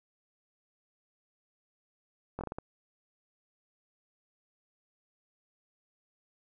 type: slowing click train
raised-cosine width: 1 ms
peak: -23 dBFS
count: 6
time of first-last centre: 2.39-2.585 s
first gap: 20 ms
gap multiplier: 1.34
effects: none